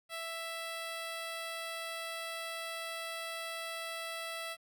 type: tone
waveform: 10% pulse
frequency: 661 Hz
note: E5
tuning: 5 cents sharp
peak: -30 dBFS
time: 0.09-4.57 s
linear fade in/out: 50 ms
effects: 12-bit